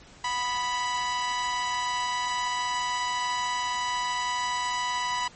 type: tone with amplitude modulation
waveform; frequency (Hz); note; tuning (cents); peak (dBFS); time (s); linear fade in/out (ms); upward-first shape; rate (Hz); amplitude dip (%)
sawtooth; 986; B5; -3; -20; 0.24-5.28; 5; sine; 258; 50
effects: pink hiss -51 dBFS RMS until 5.35 s + MP3 32 kbps